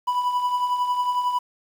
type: tone with tremolo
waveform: triangle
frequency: 987.8 Hz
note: B5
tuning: in tune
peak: -16 dBFS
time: 0.07-1.39 s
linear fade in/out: 10 ms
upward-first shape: triangle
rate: 11 Hz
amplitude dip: 60%
effects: 8-bit